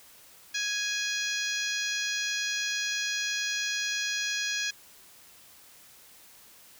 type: harmonic tone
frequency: 831 Hz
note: G#5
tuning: 1 cent sharp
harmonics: 2 / 3 / 4 / 5 / 6 / 7 / 8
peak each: -33 / -35 / -36 / -37 / -38 / -38 / -39 dBFS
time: 0.54-4.71 s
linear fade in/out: 10 ms
effects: white hiss -54 dBFS RMS until 6.79 s